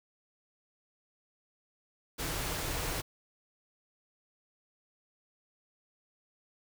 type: band-stop noise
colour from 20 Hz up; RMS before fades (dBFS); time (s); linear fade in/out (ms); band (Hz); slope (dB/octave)
pink; -35; 2.18-3.02; 20; 180 to 260; 96
effects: none